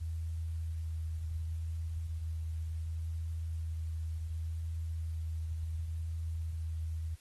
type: tone with vibrato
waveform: sine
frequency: 81 Hz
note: E2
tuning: 30 cents flat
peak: -34 dBFS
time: 0-7.16 s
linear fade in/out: 20 ms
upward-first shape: sine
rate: 0.69 Hz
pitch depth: 12 cents each way
effects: white hiss -64 dBFS RMS until 7.2 s + AAC 32 kbps